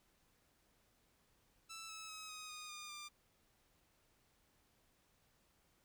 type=tone with pitch steps; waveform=10% pulse; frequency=1323 / 1300.3 / 1277.9 / 1256 / 1234.4 / 1213.2 / 1192.4 Hz; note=E6 / E6 / D#6 / D#6 / D#6 / D#6 / D6; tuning=+6 / -24 / +46 / +16 / -14 / -44 / +26 cents; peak=-40 dBFS; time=1.69-3.09 s; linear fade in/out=20 ms; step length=200 ms; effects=pink hiss -75 dBFS RMS until 5.84 s